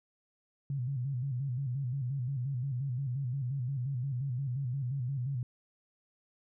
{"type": "tone with vibrato", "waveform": "sine", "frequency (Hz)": 130.81, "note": "C3", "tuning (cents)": 0, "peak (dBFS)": -31, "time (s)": [0.7, 5.43], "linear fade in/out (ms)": 2, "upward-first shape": "square", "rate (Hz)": 5.7, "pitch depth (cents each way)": 110, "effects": []}